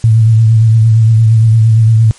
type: tone with vibrato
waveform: sine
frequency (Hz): 111.8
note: A2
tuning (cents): +28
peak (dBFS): -3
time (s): 0.04-2.11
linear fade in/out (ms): 0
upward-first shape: sine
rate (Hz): 8.7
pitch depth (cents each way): 40
effects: white hiss -39 dBFS RMS until 2.18 s + MP3 48 kbps